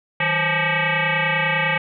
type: tone with frequency modulation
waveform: sine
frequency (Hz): 158.5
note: D#3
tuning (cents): +32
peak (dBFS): -17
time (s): 0.2-1.78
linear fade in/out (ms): 5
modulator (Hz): 347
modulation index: 7.3
effects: none